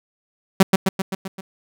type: tone with echo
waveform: sawtooth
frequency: 191.2 Hz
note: G3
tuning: 43 cents flat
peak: -3 dBFS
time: 0.6-0.63 s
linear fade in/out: 5 ms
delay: 130 ms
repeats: 6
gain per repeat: -4 dB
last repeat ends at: 1.41 s
effects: none